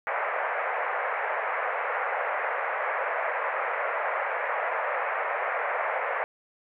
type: band-pass noise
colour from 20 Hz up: pink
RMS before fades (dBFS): -29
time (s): 0.07-6.24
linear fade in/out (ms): 0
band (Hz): 510 to 2200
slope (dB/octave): 48
effects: none